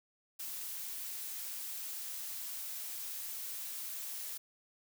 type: noise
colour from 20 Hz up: blue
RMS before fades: -42 dBFS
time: 0.39-4.38 s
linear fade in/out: 10 ms
effects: none